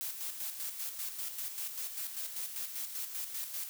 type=noise with tremolo; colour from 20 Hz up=blue; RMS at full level=-38 dBFS; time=0.01-3.69 s; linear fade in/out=0 ms; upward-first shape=square; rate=5.1 Hz; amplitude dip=50%; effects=none